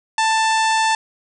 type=harmonic tone; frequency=885 Hz; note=A5; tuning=10 cents sharp; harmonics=1 / 2 / 3 / 4 / 5 / 6 / 7 / 8 / 9 / 10; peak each=-16 / -22 / -26 / -28 / -30 / -32 / -33 / -34 / -35 / -36 dBFS; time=0.18-0.95 s; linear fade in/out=2 ms; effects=none